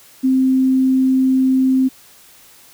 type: tone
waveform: sine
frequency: 261.6 Hz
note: C4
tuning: in tune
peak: -11 dBFS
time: 0.23-1.89 s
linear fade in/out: 20 ms
effects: white hiss -46 dBFS RMS until 2.73 s